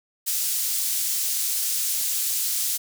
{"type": "high-pass noise", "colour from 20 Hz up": "pink", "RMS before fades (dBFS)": -25, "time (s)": [0.26, 2.78], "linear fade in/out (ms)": 20, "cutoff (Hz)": 6500, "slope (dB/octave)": 12, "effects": []}